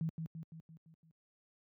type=tone with echo; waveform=sine; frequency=161.8 Hz; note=E3; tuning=32 cents flat; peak=-32 dBFS; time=0.01-0.09 s; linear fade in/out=0 ms; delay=170 ms; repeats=6; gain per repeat=-5 dB; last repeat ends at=1.11 s; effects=high-pass 100 Hz 12 dB/octave